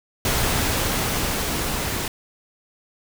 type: noise with level ramp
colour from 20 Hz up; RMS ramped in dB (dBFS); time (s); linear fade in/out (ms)
pink; -21 to -26; 0.25-2.08; 2
effects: none